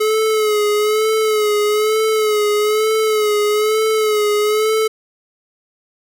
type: tone with vibrato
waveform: square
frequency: 427.4 Hz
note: G#4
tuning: 50 cents sharp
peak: -14 dBFS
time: 0-4.88 s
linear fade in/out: 10 ms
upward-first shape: sine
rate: 1.1 Hz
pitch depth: 44 cents each way
effects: none